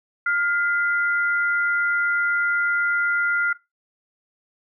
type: tone pair together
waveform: sine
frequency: 1410 / 2023 Hz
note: F6 / B6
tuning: +16 / +41 cents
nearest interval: tritone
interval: 625 cents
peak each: -19 / -27 dBFS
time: 0.26-3.53 s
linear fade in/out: 5 ms
effects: noise-tail reverb RT60 0.2 s tail -17 dB re dry